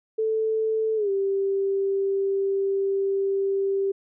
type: tone with pitch glide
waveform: sine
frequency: 440 to 392 Hz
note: A4 to G4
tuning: 0 to 0 cents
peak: -21 dBFS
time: 0.18-3.92 s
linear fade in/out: 10 ms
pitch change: -200 cents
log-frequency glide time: 0.96-1.1 s
effects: none